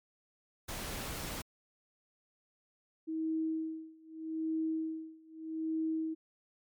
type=noise; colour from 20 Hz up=pink; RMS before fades=-40 dBFS; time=0.68-1.42 s; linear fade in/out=10 ms
type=tone with tremolo; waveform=sine; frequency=319.4 Hz; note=D#4; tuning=45 cents sharp; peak=-30 dBFS; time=3.07-6.15 s; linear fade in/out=20 ms; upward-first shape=sine; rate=0.81 Hz; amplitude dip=95%
effects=MP3 96 kbps